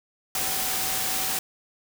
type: tone in noise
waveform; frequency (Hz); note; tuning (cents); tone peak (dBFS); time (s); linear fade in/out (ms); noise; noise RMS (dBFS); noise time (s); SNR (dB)
sine; 760; F#5; +46; -37; 0.35-1.39; 2; white; -27; 0.35-1.39; -13
effects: none